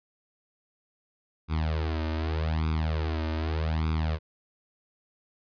sawtooth tone with flanger, 79 Hz, D#2, 27 cents sharp, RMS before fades -28 dBFS, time 1.48-4.19 s, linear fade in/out 50 ms, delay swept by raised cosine 0.82 to 3.32 ms, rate 0.83 Hz, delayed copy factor +1, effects resampled to 11025 Hz

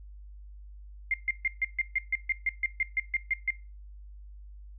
sine tone bursts, 2108 Hz, C7, 12 cents sharp, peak -24 dBFS, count 15, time 1.11-3.505 s, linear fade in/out 2 ms, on 29 ms, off 140 ms, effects noise-tail reverb RT60 0.3 s tail -18 dB re dry + added 50 Hz sine -44 dBFS peak until 4.78 s

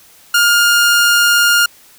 sawtooth tone, 1413 Hz, F6, 20 cents sharp, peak -5 dBFS, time 0.34-1.66 s, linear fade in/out 5 ms, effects white hiss -45 dBFS RMS until 1.98 s

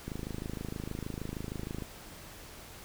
click train, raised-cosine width 3 ms, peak -24 dBFS, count 47, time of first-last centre 0.08-1.822 s, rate 26.4 Hz, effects pink hiss -49 dBFS RMS until 2.84 s

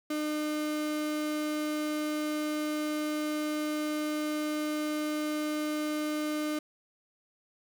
35% pulse tone, 303 Hz, D#4, 46 cents flat, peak -28 dBFS, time 0.1-6.59 s, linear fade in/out 5 ms, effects none

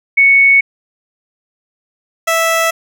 sine / 15% pulse tone pair in turn, 2217 / 657.6 Hz, C#7 / E5, 0 / -4 cents, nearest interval octave + major sixth, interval 2104 cents, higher first, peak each -5 dBFS, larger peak neither, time 0.17-0.61 / 2.27-2.71 s, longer neither, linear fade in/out 10 ms, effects none

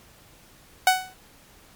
sawtooth tone with exponential decay, 746 Hz, F#5, 14 cents sharp, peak -8 dBFS, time 0.87-1.14 s, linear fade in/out 2 ms, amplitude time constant 58 ms, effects pink hiss -53 dBFS RMS until 1.75 s + MP3 96 kbps

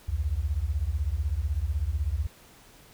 sine beating tone pair, 65.41 / 81.41 Hz, C2 / E2, 0 / -21 cents, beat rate 16 Hz, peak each -28 dBFS, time 0.08-2.27 s, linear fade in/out 10 ms, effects pink hiss -54 dBFS RMS until 2.93 s

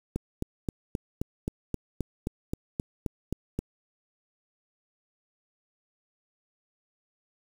click train, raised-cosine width 3 ms, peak -16 dBFS, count 14, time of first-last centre 0.16-3.59 s, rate 3.79 Hz, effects 7-bit

